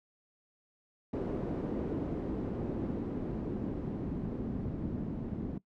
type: noise with low-pass filter sweep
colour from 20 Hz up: white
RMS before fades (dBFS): -36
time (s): 1.13-5.58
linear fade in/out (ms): 5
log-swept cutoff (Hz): 360 to 220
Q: 1.6
effects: noise-tail reverb RT60 0.1 s tail -20 dB re dry